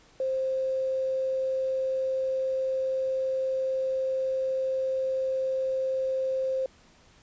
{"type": "tone with quantisation", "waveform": "sine", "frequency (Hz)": 526, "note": "C5", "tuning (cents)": 9, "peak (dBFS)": -25, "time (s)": [0.2, 6.66], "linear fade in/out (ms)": 2, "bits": 9, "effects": ["pink hiss -58 dBFS RMS until 7.22 s", "resampled to 16000 Hz"]}